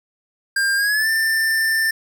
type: tone with pitch glide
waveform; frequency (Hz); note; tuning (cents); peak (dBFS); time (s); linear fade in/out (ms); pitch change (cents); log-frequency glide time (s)
square; 1600 to 1785.6; G6 to A6; +35 to +25; -17; 0.56-1.91; 5; +190; 0.76-1.09
effects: none